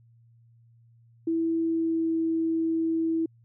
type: tone with pitch glide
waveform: sine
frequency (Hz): 328.6 to 326.1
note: E4 to E4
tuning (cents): -5 to -19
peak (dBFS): -23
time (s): 1.27-3.26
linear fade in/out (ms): 5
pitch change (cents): -14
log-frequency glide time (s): 1.59-2.16
effects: added 116 Hz sine -55 dBFS peak until 3.44 s